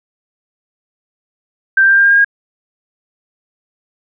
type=tone with pitch steps; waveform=sine; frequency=1568 / 1578 / 1588.1 / 1598.2 / 1608.4 / 1618.6 / 1628.9 Hz; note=G6 / G6 / G6 / G6 / G6 / G#6 / G#6; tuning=0 / +11 / +22 / +33 / +44 / -45 / -34 cents; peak=-6 dBFS; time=1.77-2.246 s; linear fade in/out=5 ms; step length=68 ms; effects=none